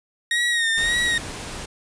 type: tone with vibrato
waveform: 30% pulse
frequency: 1864.7 Hz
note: A#6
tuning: in tune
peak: -16 dBFS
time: 0.31-1.18 s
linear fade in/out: 2 ms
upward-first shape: sine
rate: 1.8 Hz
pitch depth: 54 cents each way
type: noise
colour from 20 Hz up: pink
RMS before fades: -33 dBFS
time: 0.77-1.66 s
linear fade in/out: 10 ms
effects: resampled to 22050 Hz